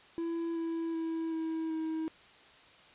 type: tone with pitch steps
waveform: triangle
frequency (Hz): 334 / 330.2 / 326.4 / 322.6 / 318.9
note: E4 / E4 / E4 / E4 / D#4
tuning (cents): +23 / +3 / -17 / -37 / +43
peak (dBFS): -30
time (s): 0.18-2.08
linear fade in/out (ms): 0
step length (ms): 380
effects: white hiss -57 dBFS RMS until 2.94 s + resampled to 8000 Hz